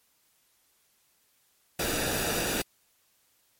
pink noise with comb filter, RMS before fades -29 dBFS, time 1.79-2.62 s, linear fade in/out 5 ms, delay 0.94 ms, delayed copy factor -0.6, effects white hiss -68 dBFS RMS until 3.59 s + MP3 64 kbps

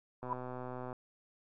sine tone with exponential growth, 987.8 Hz, B5, in tune, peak -28 dBFS, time 0.22-0.33 s, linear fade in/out 1 ms, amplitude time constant 22 ms
click train, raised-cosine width 1 ms, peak -29 dBFS, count 89, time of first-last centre 0.23-0.928 s, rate 126 Hz
effects none

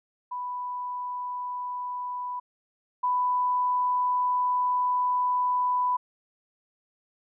sine tone pair in turn, 990 / 993.9 Hz, B5 / B5, +4 / +11 cents, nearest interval unison, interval 7 cents, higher second, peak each -30 / -22 dBFS, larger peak second, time 0.31-2.4 / 3.03-5.97 s, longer second, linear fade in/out 10 ms, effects none

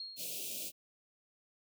sine tone with exponential decay, 4264 Hz, C8, 32 cents sharp, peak -39 dBFS, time 0-0.65 s, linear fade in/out 2 ms, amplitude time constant 140 ms
white band-stop noise, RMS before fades -41 dBFS, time 0.16-0.72 s, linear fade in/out 50 ms, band 680 to 2400 Hz, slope 96 dB/octave
effects high-pass 150 Hz 12 dB/octave

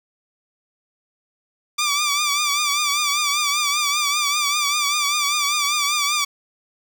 10% pulse tone with vibrato, 1173 Hz, D6, 2 cents flat, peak -10 dBFS, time 1.78-6.25 s, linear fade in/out 10 ms, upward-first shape triangle, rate 5.1 Hz, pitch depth 75 cents each way, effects none

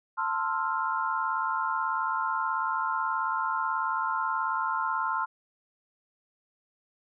sine chord, F major seventh, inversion first, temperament equal with one note detuned, 890.7 / 1046.5 / 1318.5 / 1396.9 Hz, A5 / C6 / E6 / F6, +21 / 0 / 0 / 0 cents, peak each -32 / -30 / -34 / -32 dBFS, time 0.17-5.26 s, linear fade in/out 20 ms, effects none

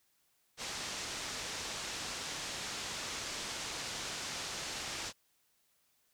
white low-pass noise, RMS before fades -41 dBFS, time 0.57-5.13 s, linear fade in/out 50 ms, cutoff 7000 Hz, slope 24 dB/octave, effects white hiss -74 dBFS RMS until 6.13 s

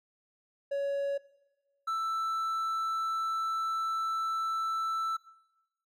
triangle tone pair in turn, 560 / 1324.6 Hz, C#5 / E6, +18 / +8 cents, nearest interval octave + minor third, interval 1490 cents, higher second, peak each -27 dBFS, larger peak neither, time 0.71-1.18 / 1.87-5.17 s, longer second, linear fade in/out 10 ms, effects noise-tail reverb RT60 1.0 s tail -19 dB re dry

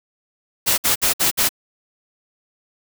white noise bursts, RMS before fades -17 dBFS, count 5, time 0.66-1.492 s, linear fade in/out 20 ms, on 120 ms, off 58 ms, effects none

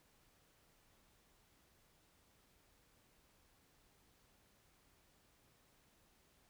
silence, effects pink hiss -72 dBFS RMS until 6.49 s

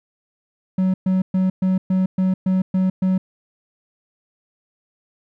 triangle tone bursts, 187.1 Hz, F#3, 20 cents sharp, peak -13 dBFS, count 9, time 0.78-3.18 s, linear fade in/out 5 ms, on 160 ms, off 120 ms, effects none

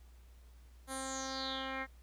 10% pulse tone with low-pass filter sweep, 265.6 Hz, C4, 26 cents sharp, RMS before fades -40 dBFS, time 0.87-1.87 s, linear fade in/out 50 ms, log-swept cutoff 11000 to 2000 Hz, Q 6.5, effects added 60 Hz sine -55 dBFS peak until 2.02 s + pink hiss -69 dBFS RMS until 2.02 s

